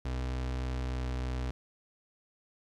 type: tone with pitch glide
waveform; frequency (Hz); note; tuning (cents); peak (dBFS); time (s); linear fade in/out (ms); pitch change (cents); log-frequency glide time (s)
35% pulse; 63.4 to 62.96; B1 to B1; +46 to +34; -30; 0.05-1.51; 5; -12; 0.65-1.23
effects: low-pass 6000 Hz 12 dB/octave + 11-bit